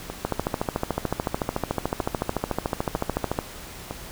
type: two click trains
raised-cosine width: 1 ms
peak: -16 / -9 dBFS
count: 5 / 44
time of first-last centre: 0.1-3.91 / 0.25-3.389 s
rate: 1.05 / 13.7 Hz
effects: pink hiss -40 dBFS RMS until 4.11 s